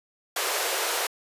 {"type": "high-pass noise", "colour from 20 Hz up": "pink", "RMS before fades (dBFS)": -27, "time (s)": [0.36, 1.07], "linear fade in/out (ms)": 5, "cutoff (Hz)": 400, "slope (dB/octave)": 48, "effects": ["resampled to 32000 Hz"]}